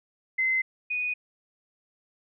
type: tone pair in turn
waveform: sine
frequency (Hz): 2059 / 2478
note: C7 / D#7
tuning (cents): -28 / -8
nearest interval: minor third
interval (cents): 320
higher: second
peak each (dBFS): -22 / -26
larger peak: first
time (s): 0.38-0.62 / 0.9-1.14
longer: neither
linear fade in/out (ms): 10
effects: none